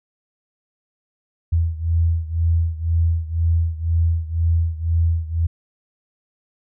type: beating tone pair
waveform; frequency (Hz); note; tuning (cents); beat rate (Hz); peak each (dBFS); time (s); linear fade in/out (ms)
sine; 82.41 / 84.41; E2 / E2; 0 / +42; 2; -18 / -21; 1.52-5.47; 10
effects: none